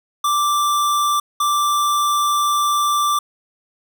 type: tone bursts at uneven times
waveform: square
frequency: 1174.7 Hz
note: D6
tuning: in tune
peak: -16 dBFS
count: 2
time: 0.24-1.2 / 1.4-3.19 s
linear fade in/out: 5 ms
effects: none